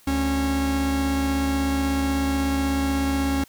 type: tone pair together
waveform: 45% pulse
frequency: 72.5 / 273.7 Hz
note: D2 / C#4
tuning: -22 / -22 cents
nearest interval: octave + major seventh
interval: 2300 cents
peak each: -26 / -22 dBFS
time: 0.07-3.44 s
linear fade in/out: 5 ms
effects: white hiss -54 dBFS RMS until 3.48 s